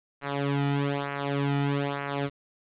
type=tone with flanger; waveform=sawtooth; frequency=141.2 Hz; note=C#3; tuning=32 cents sharp; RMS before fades=-28 dBFS; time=0.21-2.3 s; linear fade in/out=50 ms; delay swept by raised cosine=0.27 to 1.87 ms; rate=1.1 Hz; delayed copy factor=-0.9; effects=resampled to 8000 Hz + 8-bit